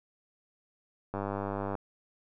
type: click train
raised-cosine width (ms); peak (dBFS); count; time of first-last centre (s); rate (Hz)
1; -20; 62; 1.14-1.752; 99.6
effects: none